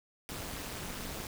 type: noise with amplitude modulation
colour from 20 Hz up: pink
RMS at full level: -37 dBFS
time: 0.29-1.27 s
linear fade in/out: 0 ms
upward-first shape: sine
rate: 212 Hz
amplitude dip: 90%
effects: none